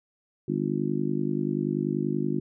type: harmonic tone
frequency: 50.4 Hz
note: G1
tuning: 49 cents sharp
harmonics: 3 / 4 / 5 / 6 / 7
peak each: -31 / -31 / -31 / -31 / -31 dBFS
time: 0.48-2.4 s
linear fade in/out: 5 ms
effects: none